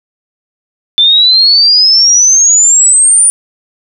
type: exponential sweep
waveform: sine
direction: up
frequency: 3520 to 9450 Hz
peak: -3 dBFS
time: 0.98-3.3 s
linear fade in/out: 0 ms
effects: none